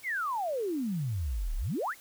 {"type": "exponential two-way sweep", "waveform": "sine", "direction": "down then up", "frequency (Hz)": [2297, 32.23, 2297], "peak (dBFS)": -29, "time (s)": [0.03, 1.95], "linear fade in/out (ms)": 50, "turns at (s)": 1.56, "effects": ["white hiss -54 dBFS RMS until 2 s"]}